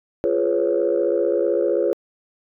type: chord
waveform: sine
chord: C# dominant seventh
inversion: first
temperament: just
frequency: 346.5 / 415.8 / 498.9 / 554.4 Hz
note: E#4 / G#4 / B4 / C#5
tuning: -14 / +2 / +17 / 0 cents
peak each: -22 dBFS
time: 0.24-1.93 s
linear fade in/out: 0 ms
effects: tanh soft clip ceiling -9 dBFS